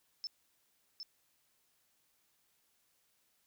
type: tone with echo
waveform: sine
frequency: 5274 Hz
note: E8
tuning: in tune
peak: -37 dBFS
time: 0.24-0.27 s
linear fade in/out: 0 ms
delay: 760 ms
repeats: 1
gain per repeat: -5 dB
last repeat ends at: 1.03 s
effects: white hiss -75 dBFS RMS until 3.46 s